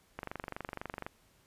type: click train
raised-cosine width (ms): 0.5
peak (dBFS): -23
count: 22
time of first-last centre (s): 0.19-1.065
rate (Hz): 24
effects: pink hiss -67 dBFS RMS until 1.46 s + resampled to 32000 Hz